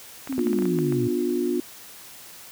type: clicks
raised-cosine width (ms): 0.5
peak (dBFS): -21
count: 10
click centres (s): 0.274 / 0.326 / 0.392 / 0.47 / 0.531 / 0.588 / 0.623 / 0.655 / 0.788 / 0.924
type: exponential sweep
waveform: sine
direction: down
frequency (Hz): 277.2 to 116.54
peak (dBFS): -25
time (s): 0.29-1.08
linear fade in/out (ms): 10
type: chord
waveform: sine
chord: B diminished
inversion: none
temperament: just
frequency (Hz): 246.9 / 296.3 / 355.6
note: B3 / D4 / F4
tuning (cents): 0 / +15 / +31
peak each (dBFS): -27 / -28 / -24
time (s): 0.38-1.6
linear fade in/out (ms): 0
effects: white hiss -44 dBFS RMS until 2.51 s + high-pass 60 Hz 12 dB/octave